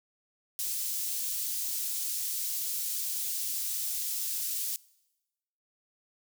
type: high-pass noise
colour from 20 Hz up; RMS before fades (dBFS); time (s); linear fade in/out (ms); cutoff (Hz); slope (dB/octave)
white; -33; 0.59-4.76; 0; 5100; 12
effects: noise-tail reverb RT60 1.0 s tail -23 dB re dry